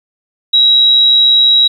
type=tone; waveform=sine; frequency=3858 Hz; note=B7; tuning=41 cents flat; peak=-5 dBFS; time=0.53-1.68 s; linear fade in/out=10 ms; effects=7-bit